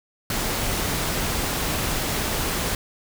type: noise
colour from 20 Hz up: pink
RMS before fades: -25 dBFS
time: 0.3-2.75 s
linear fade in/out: 2 ms
effects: none